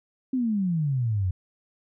sine exponential sweep, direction down, 266.8 to 88.1 Hz, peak -22 dBFS, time 0.33-1.31 s, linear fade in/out 5 ms, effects none

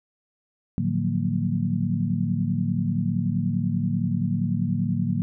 sine tone cluster, 109.7 / 147.4 / 176.8 / 187.2 / 232 Hz, A2 / D3 / F3 / F#3 / A#3, -5 / +7 / +22 / +20 / -8 cents, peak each -28 dBFS, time 0.78-5.22 s, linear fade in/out 0 ms, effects none

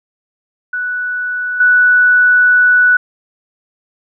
sine tone with level steps, 1480 Hz, F#6, in tune, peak -16 / -6 dBFS, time 0.73-2.97 s, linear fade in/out 5 ms, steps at 1.6 s, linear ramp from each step 5 ms, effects none

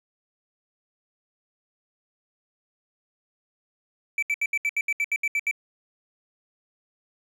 triangle tone bursts, 2318 Hz, D7, 23 cents flat, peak -20 dBFS, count 12, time 4.18-5.512 s, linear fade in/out 2 ms, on 45 ms, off 72 ms, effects none

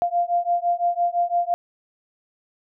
sine beating tone pair, 694 / 699.9 Hz, F5 / F5, -11 / +4 cents, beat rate 5.9 Hz, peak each -22 dBFS, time 0.02-1.54 s, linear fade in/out 0 ms, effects none

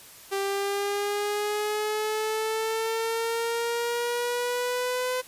sawtooth exponential sweep, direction up, 392 to 508 Hz, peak -22 dBFS, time 0.31-5.22 s, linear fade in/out 20 ms, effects white hiss -48 dBFS RMS until 5.27 s + resampled to 32000 Hz

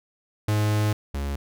45% pulse tone pair in turn, 105.7 / 70.32 Hz, G#2 / C#2, +31 / +25 cents, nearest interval perfect fifth, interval 706 cents, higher first, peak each -20 / -26 dBFS, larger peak first, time 0.48-0.93 / 1.14-1.36 s, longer first, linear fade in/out 5 ms, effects none

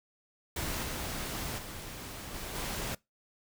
pink noise with level steps, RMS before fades -35 / -37 / -43 / -40 / -36 dBFS, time 0.56-2.95 s, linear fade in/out 5 ms, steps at 0.83 / 1.58 / 2.34 / 2.55 s, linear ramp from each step 5 ms, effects noise-tail reverb RT60 0.2 s tail -23 dB re dry

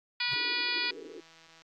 harmonic tone, 486.8 Hz, B4, 25 cents flat, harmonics 2 / 3 / 4 / 5 / 6 / 7 / 8 / 9 / 10, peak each -42 / -39 / -37 / -33 / -42 / -37 / -41 / -35 / -37 dBFS, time 0.2-0.91 s, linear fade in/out 5 ms
square tone with exponential growth, 131.4 Hz, C3, 8 cents sharp, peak -40 dBFS, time 0.26-0.34 s, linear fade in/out 5 ms, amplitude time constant 16 ms
white band-pass noise, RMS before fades -46 dBFS, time 0.35-1.21 s, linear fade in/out 10 ms, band 280 to 480 Hz, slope 96 dB/octave
click train, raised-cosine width 0.2 ms, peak -40 dBFS, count 128, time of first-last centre 0.84-1.619 s, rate 163 Hz
effects AAC 48 kbps

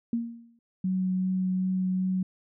sine tone with exponential decay, 233.1 Hz, A#3, in tune, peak -22 dBFS, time 0.13-0.59 s, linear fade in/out 2 ms, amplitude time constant 99 ms
sine tone with vibrato, 186 Hz, F#3, 9 cents sharp, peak -24 dBFS, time 0.84-2.23 s, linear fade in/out 5 ms, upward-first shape triangle, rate 2.6 Hz, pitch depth 9 cents each way
effects none

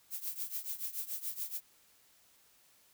violet noise with tremolo, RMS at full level -36 dBFS, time 0.1-1.61 s, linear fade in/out 50 ms, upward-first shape triangle, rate 7 Hz, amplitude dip 90%, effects white hiss -66 dBFS RMS until 2.93 s

